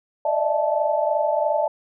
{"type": "tone cluster", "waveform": "sine", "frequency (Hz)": [590, 613, 664, 873], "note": ["D5", "D#5", "E5", "A5"], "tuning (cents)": [8, -26, 12, -14], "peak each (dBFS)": -24, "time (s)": [0.25, 1.68], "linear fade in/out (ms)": 5, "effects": []}